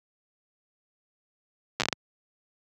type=slowing click train; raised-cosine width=0.2 ms; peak=-7 dBFS; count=7; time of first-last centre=1.8-1.927 s; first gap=8 ms; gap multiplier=1.39; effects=high-pass 100 Hz 12 dB/octave